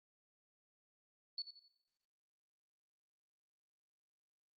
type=tone with echo; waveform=sine; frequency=4435 Hz; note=C#8; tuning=in tune; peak=-38 dBFS; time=1.38-1.42 s; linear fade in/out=2 ms; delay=87 ms; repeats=3; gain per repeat=-9 dB; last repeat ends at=1.681 s; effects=noise-tail reverb RT60 0.9 s tail -17 dB re dry + Opus 48 kbps